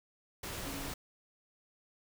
sine tone in noise, 277.2 Hz, C#4, in tune, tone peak -44 dBFS, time 0.66-0.89 s, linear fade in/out 5 ms, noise pink, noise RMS -41 dBFS, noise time 0.43-0.94 s, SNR -6 dB, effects none

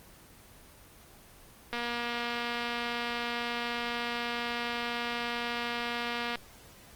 click train, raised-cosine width 0.3 ms, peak -18 dBFS, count 1102, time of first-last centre 1.73-6.356 s, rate 238 Hz, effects pink hiss -54 dBFS RMS until 6.95 s + Opus 24 kbps

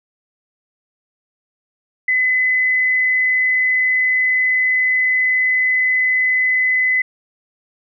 sine tone with frequency modulation, 2019 Hz, B6, 38 cents sharp, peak -13 dBFS, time 2.08-7.02 s, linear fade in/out 5 ms, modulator 74.6 Hz, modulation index 0.22, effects none

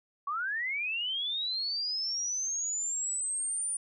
sine linear sweep, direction up, 1100 to 9397 Hz, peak -30 dBFS, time 0.27-3.77 s, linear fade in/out 5 ms, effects none

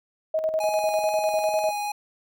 sine tone with tremolo, 633 Hz, D#5, 30 cents sharp, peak -20 dBFS, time 0.34-1.71 s, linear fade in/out 5 ms, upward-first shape square, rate 10 Hz, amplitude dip 55%
square tone with vibrato, 830.6 Hz, G#5, in tune, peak -27 dBFS, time 0.6-1.92 s, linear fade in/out 5 ms, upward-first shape triangle, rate 2.3 Hz, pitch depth 10 cents each way
effects none

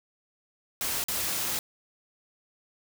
white noise with dropouts, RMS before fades -30 dBFS, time 0.81-1.59 s, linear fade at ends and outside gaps 1 ms, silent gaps 1.04-1.084 s, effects none

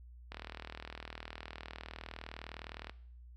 click train, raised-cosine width 0.3 ms, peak -27 dBFS, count 103, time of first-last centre 0.32-2.896 s, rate 39.6 Hz, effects noise-tail reverb RT60 0.6 s tail -19 dB re dry + added 60 Hz sine -51 dBFS peak until 3.36 s

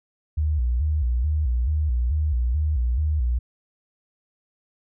sine tone with vibrato, 68 Hz, C#2, 33 cents flat, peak -19 dBFS, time 0.37-3.39 s, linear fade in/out 10 ms, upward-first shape square, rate 2.3 Hz, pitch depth 200 cents each way, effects none

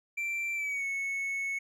triangle tone with pitch glide, 2349 to 2204 Hz, D7 to C#7, 0 to -11 cents, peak -29 dBFS, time 0.17-1.59 s, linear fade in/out 10 ms, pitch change -111 cents, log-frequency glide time 0.55-0.85 s, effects none

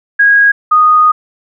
sine tone pair in turn, 1644 / 1238.4 Hz, G#6 / D#6, -18 / -9 cents, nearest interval perfect fourth, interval 491 cents, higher first, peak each -4 dBFS, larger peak neither, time 0.19-0.52 / 0.71-1.12 s, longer second, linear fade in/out 10 ms, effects none

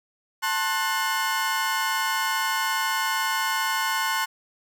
30% pulse chord, F# diminished, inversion first, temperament just, 888 / 1065.6 / 1480 Hz, A5 / C6 / F#6, +16 / +31 / 0 cents, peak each -25 dBFS, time 0.42-4.26 s, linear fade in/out 20 ms, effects none

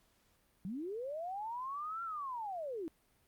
sine linear two-way sweep, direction up then down, 171.5 to 1381 to 301.1 Hz, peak -38 dBFS, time 0.65-2.88 s, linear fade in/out 0 ms, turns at 2.03 s, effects pink hiss -72 dBFS RMS until 3.27 s + Opus 48 kbps

